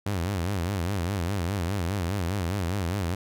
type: tone with vibrato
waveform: sawtooth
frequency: 92.5 Hz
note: F#2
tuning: in tune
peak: -22 dBFS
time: 0.06-3.15 s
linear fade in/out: 5 ms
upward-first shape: sine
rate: 4.9 Hz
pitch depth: 190 cents each way
effects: none